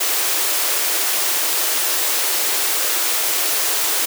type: high-pass noise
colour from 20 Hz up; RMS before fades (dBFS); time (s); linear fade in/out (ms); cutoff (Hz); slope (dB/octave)
white; -19; 0-4.06; 10; 300; 96
effects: none